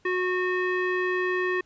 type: tone with low-pass filter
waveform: square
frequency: 365.5 Hz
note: F#4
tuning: 21 cents flat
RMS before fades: -26 dBFS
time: 0.05-1.61 s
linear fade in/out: 5 ms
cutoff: 2100 Hz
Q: 6.8
effects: pink hiss -64 dBFS RMS until 1.65 s + resampled to 16000 Hz